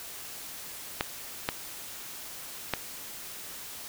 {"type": "clicks", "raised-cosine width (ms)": 0.3, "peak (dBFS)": -10, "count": 3, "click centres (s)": [1.009, 1.489, 2.737], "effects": ["white hiss -42 dBFS RMS until 3.88 s"]}